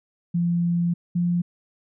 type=tone pair in turn; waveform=sine; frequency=172.2 / 174.4 Hz; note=F3 / F3; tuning=-24 / -2 cents; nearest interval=unison; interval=22 cents; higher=second; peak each=-19 dBFS; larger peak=neither; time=0.34-0.94 / 1.15-1.42 s; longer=first; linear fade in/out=10 ms; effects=none